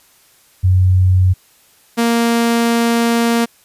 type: tone pair in turn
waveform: sine / sawtooth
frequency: 92.5 / 233.1 Hz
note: F#2 / A#3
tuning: 0 / 0 cents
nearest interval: octave + major third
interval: 1600 cents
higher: second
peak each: -8 dBFS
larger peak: neither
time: 0.63-1.34 / 1.97-3.46 s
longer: second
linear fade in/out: 20 ms
effects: white hiss -51 dBFS RMS until 3.64 s + resampled to 32000 Hz